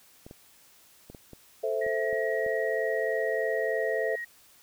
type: clicks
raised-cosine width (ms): 2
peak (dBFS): -31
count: 8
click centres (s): 0.265 / 0.311 / 1.1 / 1.148 / 1.333 / 1.865 / 2.129 / 2.464
type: chord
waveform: sine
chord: A minor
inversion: none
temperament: equal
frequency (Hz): 440 / 523.3 / 659.3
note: A4 / C5 / E5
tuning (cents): 0 / 0 / 0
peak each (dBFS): -30 / -31 / -31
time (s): 1.63-4.16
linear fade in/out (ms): 10
type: tone with pitch glide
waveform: sine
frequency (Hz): 1900 to 1888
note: A#6 to A#6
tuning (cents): +33 to +22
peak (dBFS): -33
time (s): 1.81-4.25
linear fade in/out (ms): 10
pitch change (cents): -11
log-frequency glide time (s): 2.03-3.84
effects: white hiss -58 dBFS RMS until 4.62 s